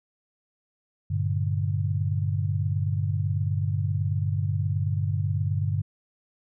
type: chord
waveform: sine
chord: G minor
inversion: none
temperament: equal with one note detuned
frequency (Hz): 98 / 116.54 / 145.99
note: G2 / Bb2 / D3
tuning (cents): 0 / 0 / -10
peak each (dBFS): -25 / -31 / -28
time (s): 1.1-5.82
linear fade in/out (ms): 10
effects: none